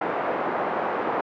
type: band-pass noise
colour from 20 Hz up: white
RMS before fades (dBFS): -26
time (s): 0.01-1.21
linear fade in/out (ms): 5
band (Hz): 340 to 960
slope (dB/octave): 12
effects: low-pass 2000 Hz 12 dB/octave

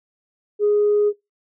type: tone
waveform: sine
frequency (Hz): 415.3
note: G#4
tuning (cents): 0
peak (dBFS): -13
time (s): 0.59-1.13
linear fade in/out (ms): 50
effects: noise-tail reverb RT60 0.2 s tail -23 dB re dry + tanh soft clip ceiling -10 dBFS

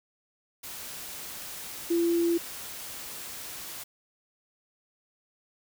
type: tone in noise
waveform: sine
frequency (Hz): 340.1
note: F4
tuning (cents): -46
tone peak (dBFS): -22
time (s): 1.9-2.38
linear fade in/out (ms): 10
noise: white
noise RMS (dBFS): -40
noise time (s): 0.63-3.84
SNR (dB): +15
effects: none

